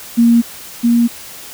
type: tone pair in turn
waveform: sine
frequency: 233.8 / 235.7 Hz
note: A#3 / A#3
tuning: +5 / +19 cents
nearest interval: unison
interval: 14 cents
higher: second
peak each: -6 / -8 dBFS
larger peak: first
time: 0.17-0.42 / 0.83-1.08 s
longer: neither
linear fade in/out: 20 ms
effects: white hiss -33 dBFS RMS until 1.53 s